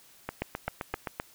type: two click trains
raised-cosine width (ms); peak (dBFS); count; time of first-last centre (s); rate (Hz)
0.5; -16 / -17; 4 / 7; 0.42-1.199 / 0.29-1.072; 3.85 / 7.67
effects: white hiss -57 dBFS RMS until 1.34 s